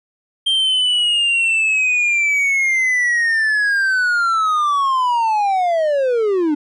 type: linear sweep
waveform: triangle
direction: down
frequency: 3178 to 286.4 Hz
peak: -12 dBFS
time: 0.46-6.55 s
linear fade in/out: 10 ms
effects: resampled to 24000 Hz